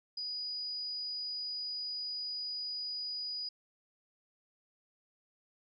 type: tone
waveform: sine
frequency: 4925 Hz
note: D#8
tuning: 19 cents flat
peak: -36 dBFS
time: 0.17-3.49 s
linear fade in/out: 5 ms
effects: none